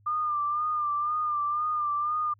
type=tone with vibrato; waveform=sine; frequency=1200 Hz; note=D6; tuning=37 cents sharp; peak=-25 dBFS; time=0.06-2.34 s; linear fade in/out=10 ms; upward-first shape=sine; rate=2 Hz; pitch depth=44 cents each way; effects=added 102 Hz sine -58 dBFS peak until 2.39 s